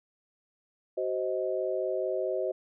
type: chord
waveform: sine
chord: C diminished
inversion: second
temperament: just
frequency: 376.7 / 523.3 / 627.9 Hz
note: Gb4 / C5 / Eb5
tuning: +31 / 0 / +16 cents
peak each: -32 dBFS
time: 0.97-2.52 s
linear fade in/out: 10 ms
effects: none